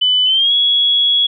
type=tone with pitch glide; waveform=sine; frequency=3000 to 3348 Hz; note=F#7 to G#7; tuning=+23 to +13 cents; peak=-10 dBFS; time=0.01-1.27 s; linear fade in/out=10 ms; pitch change=+190 cents; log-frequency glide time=0.25-0.53 s; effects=none